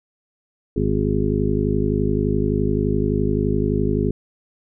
harmonic tone, 51.7 Hz, G#1, 7 cents flat, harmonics 1 / 2 / 3 / 4 / 5 / 7 / 8, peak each -25 / -25 / -25 / -25 / -25 / -25 / -25 dBFS, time 0.76-4.11 s, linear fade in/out 5 ms, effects none

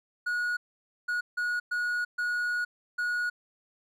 triangle tone bursts at uneven times, 1453 Hz, F#6, 32 cents flat, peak -25 dBFS, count 6, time 0.26-0.57 / 1.08-1.21 / 1.37-1.6 / 1.71-2.05 / 2.18-2.65 / 2.98-3.3 s, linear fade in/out 10 ms, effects none

